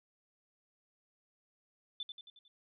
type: tone with echo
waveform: sine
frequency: 3520 Hz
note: A7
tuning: in tune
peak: -37 dBFS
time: 2-2.03 s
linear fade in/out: 2 ms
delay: 90 ms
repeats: 5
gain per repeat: -5 dB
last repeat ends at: 2.48 s
effects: none